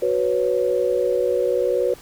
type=chord; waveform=sine; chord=F# suspended fourth; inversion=none; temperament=equal; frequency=370 / 493.9 / 554.4 Hz; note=F#4 / B4 / C#5; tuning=0 / 0 / 0 cents; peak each=-23 / -20 / -23 dBFS; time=0.02-1.94 s; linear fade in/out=5 ms; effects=pink hiss -45 dBFS RMS until 2.01 s